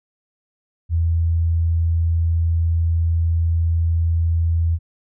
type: tone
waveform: sine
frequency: 83.1 Hz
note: E2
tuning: 15 cents sharp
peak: -15 dBFS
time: 0.89-4.79 s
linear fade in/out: 50 ms
effects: none